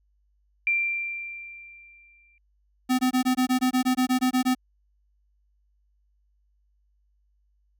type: tone with exponential decay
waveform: sine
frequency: 2364 Hz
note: D7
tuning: 11 cents sharp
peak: -19 dBFS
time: 0.67-2.38 s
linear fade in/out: 1 ms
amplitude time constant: 370 ms
type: tone bursts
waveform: square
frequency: 254.9 Hz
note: C4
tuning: 45 cents flat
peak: -20 dBFS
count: 14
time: 2.89-4.55 s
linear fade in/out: 20 ms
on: 100 ms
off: 20 ms
effects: added 50 Hz sine -64 dBFS peak until 7.79 s